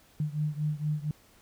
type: beating tone pair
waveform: sine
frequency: 149.5 / 153.8 Hz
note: D3 / D#3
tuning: +31 / -20 cents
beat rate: 4.3 Hz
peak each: -30 / -32 dBFS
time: 0.2-1.11 s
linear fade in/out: 2 ms
effects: pink hiss -60 dBFS RMS until 1.41 s